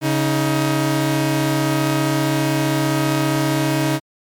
sawtooth tone pair together, 140 / 315.2 Hz, C#3 / D#4, +18 / +23 cents, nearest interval octave + major second, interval 1405 cents, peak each -15 dBFS, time 0.01-4 s, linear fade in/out 50 ms, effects MP3 96 kbps

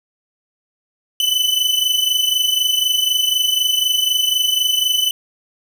40% pulse tone pair together, 2994 / 3018 Hz, F#7 / F#7, +20 / +34 cents, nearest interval unison, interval 14 cents, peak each -17 dBFS, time 1.2-5.11 s, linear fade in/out 2 ms, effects none

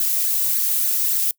violet noise with flanger, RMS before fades -20 dBFS, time 0-1.31 s, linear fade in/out 2 ms, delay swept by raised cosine 0.47 to 2.37 ms, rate 3.5 Hz, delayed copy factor +0.7, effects noise-tail reverb RT60 0.1 s tail -24 dB re dry

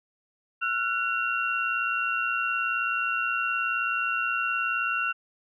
sine tone cluster, 1351 / 1470 / 2748 Hz, E6 / F#6 / F7, +42 / -12 / -29 cents, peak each -29 dBFS, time 0.61-5.13 s, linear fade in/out 20 ms, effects none

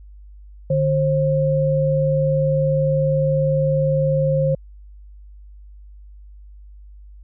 sine tone pair together, 150 / 532.8 Hz, D3 / C5, +37 / +31 cents, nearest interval octave + minor seventh, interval 2194 cents, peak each -18 dBFS, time 0.7-4.55 s, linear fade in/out 5 ms, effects added 50 Hz sine -39 dBFS peak until 7.23 s

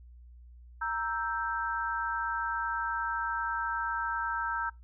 sine chord, E diminished, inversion second, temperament equal, 932.3 / 1318.5 / 1568 Hz, Bb5 / E6 / G6, 0 / 0 / 0 cents, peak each -34 dBFS, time 0.81-4.7 s, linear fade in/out 10 ms, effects noise-tail reverb RT60 0.2 s tail -23 dB re dry + added 60 Hz sine -49 dBFS peak until 4.83 s

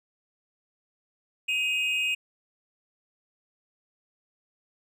triangle tone pair together, 2521 / 2822 Hz, D#7 / F7, +22 / +17 cents, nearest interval major second, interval 195 cents, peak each -24 / -28 dBFS, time 1.48-2.15 s, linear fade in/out 10 ms, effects none

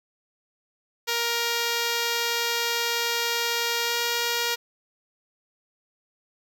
5% pulse tone with pitch glide, 469.2 to 472.2 Hz, A#4 to A#4, +11 to +22 cents, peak -12 dBFS, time 1.07-4.56 s, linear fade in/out 20 ms, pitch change +11 cents, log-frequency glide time 3.84-3.95 s, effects none

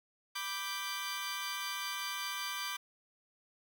15% pulse chord, G major, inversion first, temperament equal, 987.8 / 1174.7 / 1568 Hz, B5 / D6 / G6, 0 / 0 / 0 cents, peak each -37 / -33 / -35 dBFS, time 0.35-2.77 s, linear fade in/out 10 ms, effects none

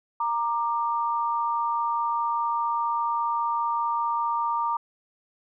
sine tone pair together, 932.3 / 1187.4 Hz, A#5 / D6, 0 / +19 cents, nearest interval major third, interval 419 cents, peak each -25 / -27 dBFS, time 0.2-4.77 s, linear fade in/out 5 ms, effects none

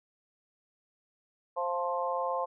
harmonic tone with a mistuned harmonic, 175.6 Hz, F3, 10 cents sharp, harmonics 3 / 4 / 5 / 6, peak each -33 / -36 / -35 / -34 dBFS, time 1.56-2.46 s, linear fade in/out 20 ms, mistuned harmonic 4, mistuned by -17 cents, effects none

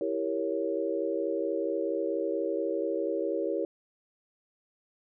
sine chord, E diminished seventh, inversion none, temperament equal with one note detuned, 329.6 / 394 / 466.2 / 554.4 Hz, E4 / G4 / Bb4 / Db5, 0 / +9 / 0 / 0 cents, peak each -33 dBFS, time 0.01-3.65 s, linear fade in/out 2 ms, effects none

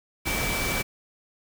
sine tone in noise, 2312 Hz, D7, 28 cents flat, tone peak -30 dBFS, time 0.25-0.83 s, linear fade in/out 20 ms, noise pink, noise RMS -28 dBFS, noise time 0.25-0.83 s, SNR -5 dB, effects none

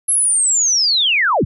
sine linear sweep, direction down, 11150 to 37.33 Hz, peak -12 dBFS, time 0.08-1.45 s, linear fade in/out 10 ms, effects none

